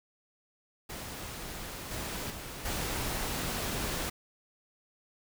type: noise with level steps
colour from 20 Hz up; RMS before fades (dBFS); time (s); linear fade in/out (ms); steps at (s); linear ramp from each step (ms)
pink; -41 / -37 / -42 / -34; 0.89-4.1; 10; 1.91 / 2.3 / 2.65; 5
effects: none